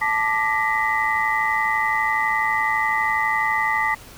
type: tone cluster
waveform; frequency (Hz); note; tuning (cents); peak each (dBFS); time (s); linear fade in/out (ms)
sine; 877 / 1181 / 1896 / 2008; A5 / D6 / A#6 / B6; -6 / +9 / +29 / +28; -23 / -25 / -25 / -23; 0.01-3.95; 10
effects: pink hiss -43 dBFS RMS until 4.17 s